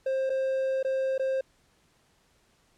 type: tone with dropouts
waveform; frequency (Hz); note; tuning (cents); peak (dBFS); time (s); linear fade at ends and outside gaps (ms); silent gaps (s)
triangle; 530; C5; +22; -23; 0.06-1.41; 5; 0.296-0.3 / 0.829-0.847 / 1.18-1.195
effects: pink hiss -66 dBFS RMS until 2.77 s + low-pass 10000 Hz 12 dB/octave